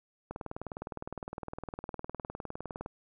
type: click train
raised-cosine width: 1 ms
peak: -24 dBFS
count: 51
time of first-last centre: 0.31-2.861 s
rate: 19.6 Hz
effects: none